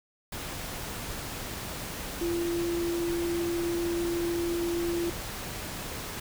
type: tone in noise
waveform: sine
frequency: 342.1 Hz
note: F4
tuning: 36 cents flat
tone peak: -27 dBFS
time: 2.21-5.1 s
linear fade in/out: 5 ms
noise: pink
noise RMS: -37 dBFS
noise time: 0.32-6.2 s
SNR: +7 dB
effects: none